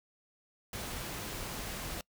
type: noise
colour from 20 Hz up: pink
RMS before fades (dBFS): -40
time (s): 0.73-2.01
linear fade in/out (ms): 2
effects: noise-tail reverb RT60 0.1 s tail -25 dB re dry